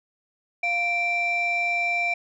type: tone pair together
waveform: sine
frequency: 698.4 / 2349 Hz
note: F5 / D7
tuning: 0 / 0 cents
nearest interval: octave + major sixth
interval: 2100 cents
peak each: -26 / -21 dBFS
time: 0.63-2.14 s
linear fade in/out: 5 ms
effects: tanh soft clip ceiling -18 dBFS